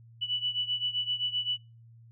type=beating tone pair; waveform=sine; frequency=2960 / 2967.7 Hz; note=F#7 / F#7; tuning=0 / +5 cents; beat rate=7.7 Hz; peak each=-30 / -33 dBFS; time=0.21-1.58 s; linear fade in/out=20 ms; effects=noise-tail reverb RT60 0.3 s tail -26 dB re dry + added 115 Hz sine -51 dBFS peak until 2.11 s